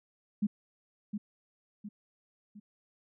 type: tone with echo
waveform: sine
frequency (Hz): 207.7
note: G#3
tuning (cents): 0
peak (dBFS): -25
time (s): 0.42-0.47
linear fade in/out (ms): 10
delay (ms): 710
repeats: 3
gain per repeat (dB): -7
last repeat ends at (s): 2.6
effects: none